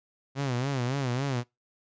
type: tone with vibrato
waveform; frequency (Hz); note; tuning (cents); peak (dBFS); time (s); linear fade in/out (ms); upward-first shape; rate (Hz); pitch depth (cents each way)
sawtooth; 130.7; C3; -1; -23; 0.35-1.44; 50; sine; 3.6; 140
effects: noise-tail reverb RT60 0.2 s tail -23 dB re dry + resampled to 16000 Hz

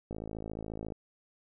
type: click train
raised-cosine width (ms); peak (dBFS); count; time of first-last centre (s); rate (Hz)
2; -26; 45; 0.11-0.922; 54.2
effects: none

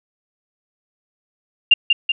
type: tone with echo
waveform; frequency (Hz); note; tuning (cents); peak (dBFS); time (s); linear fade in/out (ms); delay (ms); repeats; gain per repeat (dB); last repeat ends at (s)
sine; 2794; F7; 0; -6; 1.71-1.74; 5; 190; 2; -4; 2.12
effects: none

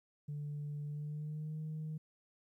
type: tone with pitch glide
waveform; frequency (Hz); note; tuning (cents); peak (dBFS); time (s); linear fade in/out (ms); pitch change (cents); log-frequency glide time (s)
sine; 146.83 to 155.47; D3 to D#3; 0 to -1; -37; 0.28-1.98; 10; +99; 0.86-1.59
effects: tanh soft clip ceiling -36 dBFS + 13-bit

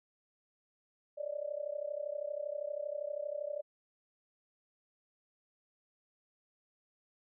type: tone with amplitude modulation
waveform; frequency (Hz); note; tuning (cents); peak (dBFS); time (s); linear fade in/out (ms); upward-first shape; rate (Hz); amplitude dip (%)
sine; 587.3; D5; 0; -32; 1.17-3.62; 20; sine; 32.6; 90
effects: none

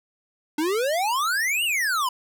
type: exponential two-way sweep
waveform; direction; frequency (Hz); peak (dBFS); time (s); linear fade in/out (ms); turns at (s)
square; up then down; 293.7 to 2960 to 970; -22; 0.58-2.09; 5; 1.64
effects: none

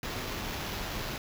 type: noise with sample-and-hold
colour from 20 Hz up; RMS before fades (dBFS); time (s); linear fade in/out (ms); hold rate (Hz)
pink; -36; 0.03-1.18; 2; 8820
effects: none

